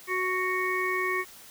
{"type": "harmonic tone", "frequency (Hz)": 370, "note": "F#4", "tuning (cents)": 0, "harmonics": [1, 3, 5, 6], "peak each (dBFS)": [-31, -31, -31, -31], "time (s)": [0.07, 1.25], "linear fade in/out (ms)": 50, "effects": ["white hiss -49 dBFS RMS until 1.5 s"]}